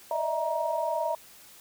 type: tone cluster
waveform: sine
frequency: 594 / 616 / 656 / 941 Hz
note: D5 / D#5 / E5 / A#5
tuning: +20 / -17 / -9 / +16 cents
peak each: -37 / -33 / -30 / -30 dBFS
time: 0.11-1.15 s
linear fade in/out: 2 ms
effects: white hiss -52 dBFS RMS until 1.6 s